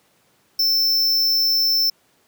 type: tone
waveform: square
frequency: 5330 Hz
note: E8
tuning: 18 cents sharp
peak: -16 dBFS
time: 0.59-1.9 s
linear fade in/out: 5 ms
effects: pink hiss -60 dBFS RMS until 2.27 s + high-pass 150 Hz 12 dB/octave